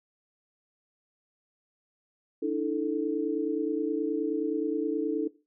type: chord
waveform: sine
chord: D suspended second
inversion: none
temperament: equal with one note detuned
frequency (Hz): 293.7 / 323.2 / 440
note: D4 / E4 / A4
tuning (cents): 0 / -34 / 0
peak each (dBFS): -30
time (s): 2.42-5.28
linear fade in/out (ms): 10
effects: noise-tail reverb RT60 0.3 s tail -18 dB re dry